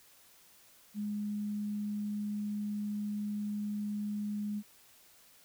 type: tone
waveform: sine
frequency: 207.7 Hz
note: G#3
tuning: in tune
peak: -33 dBFS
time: 0.94-4.63 s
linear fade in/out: 50 ms
effects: white hiss -61 dBFS RMS until 5.44 s